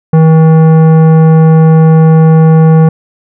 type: tone with tanh clipping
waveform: sine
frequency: 160 Hz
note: D#3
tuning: 49 cents sharp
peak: -3 dBFS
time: 0.13-2.89 s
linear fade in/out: 5 ms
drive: 14 dB
effects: none